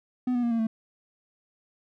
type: tone with pitch steps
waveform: triangle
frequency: 250.6 / 243.3 / 236.3 / 229.4 / 222.7 Hz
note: B3 / B3 / A#3 / A#3 / A3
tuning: +25 / -26 / +24 / -28 / +21 cents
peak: -21 dBFS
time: 0.27-0.67 s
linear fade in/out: 5 ms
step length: 80 ms
effects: none